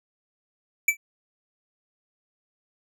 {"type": "tone with exponential decay", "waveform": "square", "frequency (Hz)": 2317, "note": "D7", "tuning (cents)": -24, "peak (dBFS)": -14, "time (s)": [0.88, 0.97], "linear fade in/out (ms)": 5, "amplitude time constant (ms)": 19, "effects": []}